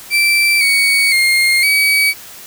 35% pulse tone with pitch steps, 2337 / 2238 / 2129 / 2275 Hz, D7 / C#7 / C7 / C#7, -9 / +16 / +30 / +44 cents, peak -8 dBFS, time 0.1-2.14 s, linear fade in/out 50 ms, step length 510 ms, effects white hiss -35 dBFS RMS until 2.46 s

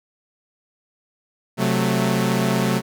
sawtooth chord, F# diminished, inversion second, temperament equal with one note detuned, 131.57 / 185 / 220 Hz, C3 / F#3 / A3, +10 / 0 / 0 cents, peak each -19 / -18 / -18 dBFS, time 1.57-2.82 s, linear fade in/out 50 ms, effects none

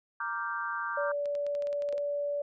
sine chord, G minor seventh, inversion first, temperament equal, 932.3 / 1174.7 / 1396.9 / 1568 Hz, Bb5 / D6 / F6 / G6, 0 / 0 / 0 / 0 cents, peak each -39 / -35 / -39 / -36 dBFS, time 0.2-1.12 s, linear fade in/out 5 ms
sine tone, 577 Hz, D5, 31 cents flat, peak -29 dBFS, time 0.97-2.42 s, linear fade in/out 5 ms
clicks, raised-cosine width 0.2 ms, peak -31 dBFS, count 11, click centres 1.257 / 1.352 / 1.466 / 1.551 / 1.623 / 1.671 / 1.729 / 1.822 / 1.889 / 1.926 / 1.98 s
sine tone with exponential decay, 511 Hz, C5, 41 cents flat, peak -34 dBFS, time 1.93-2.03 s, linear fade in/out 1 ms, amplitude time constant 20 ms
effects none

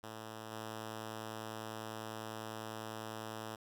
5% pulse tone with level steps, 110 Hz, A2, in tune, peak -34 / -31 dBFS, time 0.03-3.56 s, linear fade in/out 10 ms, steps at 0.51 s, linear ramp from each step 20 ms, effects none

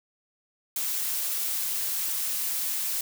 blue noise, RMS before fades -29 dBFS, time 0.76-3.01 s, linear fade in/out 2 ms, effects none

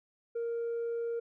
triangle tone with tanh clipping, 466.2 Hz, A#4, in tune, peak -32 dBFS, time 0.35-1.2 s, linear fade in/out 10 ms, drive 6 dB, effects none

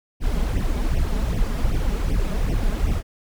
brown noise with flanger, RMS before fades -21 dBFS, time 0.2-3.03 s, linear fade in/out 50 ms, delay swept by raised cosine 0.34 to 4.94 ms, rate 2.6 Hz, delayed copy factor +0.95, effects none

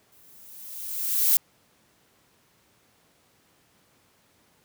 violet noise with exponential growth, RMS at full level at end -18 dBFS, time 0.12-1.37 s, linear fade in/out 2 ms, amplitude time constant 270 ms, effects pink hiss -63 dBFS RMS until 4.64 s + high-pass 100 Hz 12 dB/octave

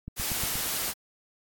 click train, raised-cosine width 5 ms, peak -24 dBFS, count 5, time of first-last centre 0.08-0.556 s, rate 8.41 Hz
white noise, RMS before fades -30 dBFS, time 0.16-0.94 s, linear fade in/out 50 ms
effects AAC 64 kbps

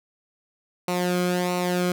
sawtooth tone with flanger, 179 Hz, F3, 43 cents sharp, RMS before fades -24 dBFS, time 0.88-1.92 s, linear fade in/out 2 ms, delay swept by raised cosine 0.6 to 1.1 ms, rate 1.5 Hz, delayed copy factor -0.7, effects none

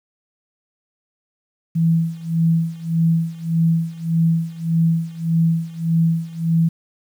sine tone with tremolo, 164.81 Hz, E3, in tune, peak -12 dBFS, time 1.75-6.69 s, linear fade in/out 10 ms, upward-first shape sine, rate 1.7 Hz, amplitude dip 90%, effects 8-bit

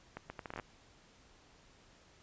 accelerating click train, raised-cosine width 0.5 ms, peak -27 dBFS, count 10, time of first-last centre 0.17-0.598 s, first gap 130 ms, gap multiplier 0.71, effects pink hiss -63 dBFS RMS until 2.22 s + resampled to 16000 Hz

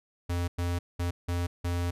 square tone bursts at uneven times, 87.31 Hz, F2, in tune, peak -28 dBFS, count 5, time 0.29-0.48 / 0.58-0.79 / 0.99-1.11 / 1.28-1.47 / 1.64-1.91 s, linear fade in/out 10 ms, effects resampled to 32000 Hz

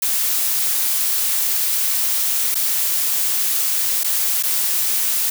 blue noise with dropouts, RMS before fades -19 dBFS, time 0.02-5.3 s, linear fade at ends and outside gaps 5 ms, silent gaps 2.545-2.553 / 4.035-4.043 / 4.427-4.434 s, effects none

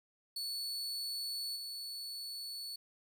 40% pulse tone with level steps, 4435 Hz, C#8, in tune, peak -36 / -40 dBFS, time 0.36-2.76 s, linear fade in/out 5 ms, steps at 1.55 s, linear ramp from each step 20 ms, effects 12-bit

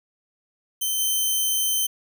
5% pulse tone with level steps, 3094 Hz, G7, 23 cents flat, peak -14 / -12 dBFS, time 0.81-1.87 s, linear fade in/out 10 ms, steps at 0.98 s, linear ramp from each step 20 ms, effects none

